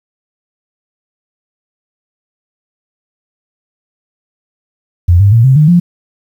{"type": "tone with pitch steps", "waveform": "sine", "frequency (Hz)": [87.31, 100.29, 115.21, 132.34, 152.02, 174.62], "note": ["F2", "G2", "A#2", "C3", "D#3", "F3"], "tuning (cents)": [0, 40, -20, 20, -40, 0], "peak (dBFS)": -3, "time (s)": [5.08, 5.8], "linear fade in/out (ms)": 10, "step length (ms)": 120, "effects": ["7-bit"]}